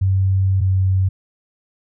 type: tone pair in turn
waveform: sine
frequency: 95.6 / 94.56 Hz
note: G2 / F#2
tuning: -43 / +38 cents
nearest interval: unison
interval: 19 cents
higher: first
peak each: -13 dBFS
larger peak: neither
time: 0.01-0.61 / 0.61-1.09 s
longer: first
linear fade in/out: 10 ms
effects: none